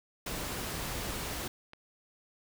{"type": "noise", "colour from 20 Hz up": "pink", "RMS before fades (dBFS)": -37, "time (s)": [0.26, 1.48], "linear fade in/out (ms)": 5}
{"type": "clicks", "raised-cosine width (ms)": 0.3, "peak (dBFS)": -31, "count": 2, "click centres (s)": [1.45, 1.734]}
{"effects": []}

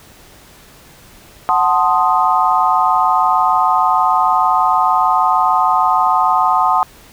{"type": "chord", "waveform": "sine", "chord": "F# diminished seventh", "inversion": "none", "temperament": "equal", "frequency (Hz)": [740, 880, 1046.5, 1244.5], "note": ["F#5", "A5", "C6", "Eb6"], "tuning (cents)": [0, 0, 0, 0], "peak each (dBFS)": -16, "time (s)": [1.49, 6.83], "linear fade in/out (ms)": 0, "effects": ["pink hiss -43 dBFS RMS until 7.12 s"]}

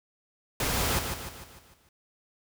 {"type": "noise with echo", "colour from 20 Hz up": "pink", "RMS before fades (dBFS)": -28, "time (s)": [0.6, 0.99], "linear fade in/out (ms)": 2, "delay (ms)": 150, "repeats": 6, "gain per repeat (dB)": -6, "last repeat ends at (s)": 1.89, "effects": []}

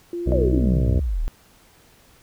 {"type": "tone", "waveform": "sine", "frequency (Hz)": 346.1, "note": "F4", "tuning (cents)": -16, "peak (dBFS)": -25, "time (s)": [0.13, 0.59], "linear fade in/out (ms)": 2}
{"type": "harmonic tone", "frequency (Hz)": 62.9, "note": "B1", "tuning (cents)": 32, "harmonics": [1, 2, 3, 4, 5, 6, 7, 8, 9, 10], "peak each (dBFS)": [-19, -25, -29, -31, -33, -35, -36, -37, -38, -39], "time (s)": [0.26, 1], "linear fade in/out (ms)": 10}
{"type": "exponential sweep", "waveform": "sine", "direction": "down", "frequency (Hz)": [622.3, 30.74], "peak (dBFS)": -20, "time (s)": [0.32, 1.28], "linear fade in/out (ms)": 0}
{"effects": ["pink hiss -54 dBFS RMS until 2.22 s"]}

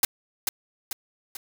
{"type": "noise with echo", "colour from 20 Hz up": "white", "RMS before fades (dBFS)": -19, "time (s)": [0.03, 0.05], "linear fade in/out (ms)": 2, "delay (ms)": 440, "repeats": 3, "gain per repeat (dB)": -6, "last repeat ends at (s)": 1.37, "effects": []}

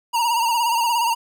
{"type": "tone with vibrato", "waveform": "square", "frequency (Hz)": 934, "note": "A#5", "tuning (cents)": 3, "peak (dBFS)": -18, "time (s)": [0.13, 1.15], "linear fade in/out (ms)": 20, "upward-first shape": "sine", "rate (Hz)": 17, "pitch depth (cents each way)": 61, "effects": []}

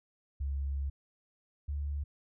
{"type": "tone pair in turn", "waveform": "sine", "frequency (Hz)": [69.3, 72.02], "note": ["C#2", "D2"], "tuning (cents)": [0, -33], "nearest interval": "minor second", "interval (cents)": 67, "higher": "second", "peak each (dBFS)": [-31, -32], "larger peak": "first", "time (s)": [[0.4, 0.9], [1.68, 2.04]], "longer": "first", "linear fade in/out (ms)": 10, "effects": []}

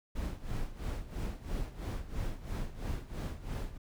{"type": "noise with tremolo", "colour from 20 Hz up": "brown", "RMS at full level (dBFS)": -34, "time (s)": [0.15, 3.78], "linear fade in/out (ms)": 10, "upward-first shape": "sine", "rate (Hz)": 3, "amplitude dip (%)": 80, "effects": []}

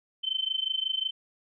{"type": "tone with amplitude modulation", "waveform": "sine", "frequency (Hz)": 3081, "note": "G7", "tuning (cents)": -31, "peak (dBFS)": -23, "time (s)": [0.23, 1.11], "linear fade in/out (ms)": 20, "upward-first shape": "sine", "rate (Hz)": 25.5, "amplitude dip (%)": 90, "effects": []}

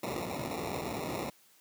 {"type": "noise with sample-and-hold", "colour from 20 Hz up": "violet", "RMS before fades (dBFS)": -36, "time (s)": [0.03, 1.3], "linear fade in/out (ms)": 5, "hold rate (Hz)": 1575, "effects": ["white hiss -63 dBFS RMS until 1.6 s", "high-pass 100 Hz 12 dB/octave"]}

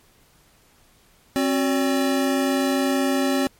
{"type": "tone cluster", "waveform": "square", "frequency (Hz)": [267.3, 368.1, 573], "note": ["C4", "F#4", "D5"], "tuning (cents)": [37, -9, -43], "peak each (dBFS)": [-21, -28, -27], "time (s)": [1.36, 3.47], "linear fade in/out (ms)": 0, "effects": ["pink hiss -57 dBFS RMS until 3.59 s", "MP3 64 kbps"]}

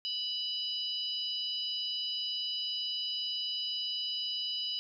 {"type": "harmonic tone", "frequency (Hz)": 987.8, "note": "B5", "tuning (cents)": 0, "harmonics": [3, 4, 5], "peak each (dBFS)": [-35, -41, -37], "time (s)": [0.05, 4.79], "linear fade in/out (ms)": 0, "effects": []}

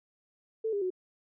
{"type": "tone with pitch steps", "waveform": "sine", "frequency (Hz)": [443.5, 404.3, 368.7], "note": ["A4", "G#4", "F#4"], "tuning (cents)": [14, -46, -6], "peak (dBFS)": -28, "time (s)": [0.64, 0.904], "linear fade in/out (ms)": 10, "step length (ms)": 88, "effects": []}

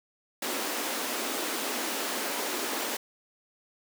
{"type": "high-pass noise", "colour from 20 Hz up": "pink", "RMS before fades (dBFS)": -32, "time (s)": [0.42, 2.97], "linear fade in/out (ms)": 5, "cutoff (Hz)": 240, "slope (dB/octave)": 48, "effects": []}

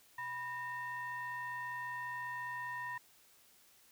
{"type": "ring-modulated tone", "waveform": "triangle", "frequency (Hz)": 427.4, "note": "G#4", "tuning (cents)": 50, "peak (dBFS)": -34, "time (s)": [0.18, 2.98], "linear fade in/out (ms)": 5, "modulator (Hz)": 1410, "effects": ["white hiss -65 dBFS RMS until 3.91 s"]}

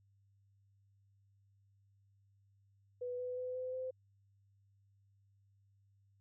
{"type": "tone with pitch steps", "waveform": "sine", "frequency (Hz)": [493.9, 499.1, 504.3, 509.5, 514.9], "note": ["B4", "B4", "B4", "C5", "C5"], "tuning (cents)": [0, 18, 36, -46, -28], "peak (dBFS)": -38, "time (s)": [3.01, 3.91], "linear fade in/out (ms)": 10, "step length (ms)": 180, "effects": ["added 99 Hz sine -68 dBFS peak until 6.2 s"]}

